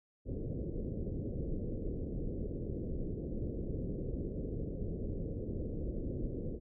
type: low-pass noise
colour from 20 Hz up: pink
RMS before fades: -38 dBFS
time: 0.25-6.6 s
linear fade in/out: 50 ms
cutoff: 510 Hz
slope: 48 dB/octave
effects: none